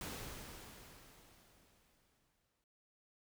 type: noise with exponential decay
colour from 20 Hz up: pink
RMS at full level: -44 dBFS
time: 0.01-2.64 s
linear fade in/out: 1 ms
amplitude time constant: 570 ms
effects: none